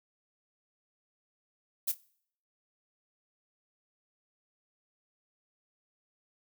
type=noise with echo; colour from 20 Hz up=violet; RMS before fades=-30 dBFS; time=1.87-1.92 s; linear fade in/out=10 ms; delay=27 ms; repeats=2; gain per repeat=-14 dB; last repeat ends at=1.974 s; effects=noise-tail reverb RT60 0.6 s tail -22 dB re dry